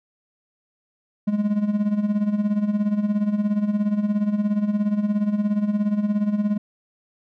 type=tone with tremolo; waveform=triangle; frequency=207.7 Hz; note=G#3; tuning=in tune; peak=-14 dBFS; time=1.27-6.58 s; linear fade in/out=10 ms; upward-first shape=sine; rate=17 Hz; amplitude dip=70%; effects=none